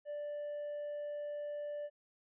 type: tone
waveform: triangle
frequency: 587.3 Hz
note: D5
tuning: in tune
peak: -36 dBFS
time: 0.05-1.9 s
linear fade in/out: 50 ms
effects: tanh soft clip ceiling -32 dBFS + resampled to 8000 Hz